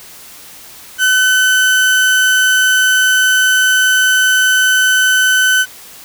35% pulse tone, 1515 Hz, F#6, 40 cents sharp, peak -7 dBFS, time 0.98-5.66 s, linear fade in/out 50 ms, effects white hiss -36 dBFS RMS until 6.04 s

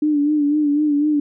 sine tone with vibrato, 295.6 Hz, D4, 11 cents sharp, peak -14 dBFS, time 0.02-1.2 s, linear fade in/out 5 ms, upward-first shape sine, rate 4 Hz, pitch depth 52 cents each way, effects none

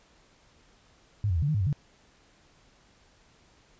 sine tone with pitch steps, 103.3 / 88.7 / 80.3 / 143.2 / 154.2 / 103.8 / 92.8 / 144.4 Hz, G#2 / F2 / E2 / D3 / D#3 / G#2 / F#2 / D3, -9 / +27 / -45 / -43 / -15 / 0 / +6 / -29 cents, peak -23 dBFS, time 1.24-1.728 s, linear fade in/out 0 ms, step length 61 ms, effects pink hiss -61 dBFS RMS until 3.79 s + resampled to 16000 Hz

